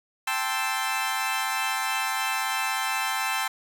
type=chord; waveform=20% pulse; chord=A minor seventh; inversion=third; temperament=equal; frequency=784 / 880 / 1046.5 / 1318.5 Hz; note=G5 / A5 / C6 / E6; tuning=0 / 0 / 0 / 0 cents; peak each=-26 dBFS; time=0.27-3.48 s; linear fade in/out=5 ms; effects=none